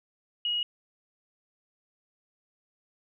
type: tone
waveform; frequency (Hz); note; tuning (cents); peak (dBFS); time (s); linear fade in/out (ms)
sine; 2895; F#7; -38; -26; 0.45-0.63; 2
effects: none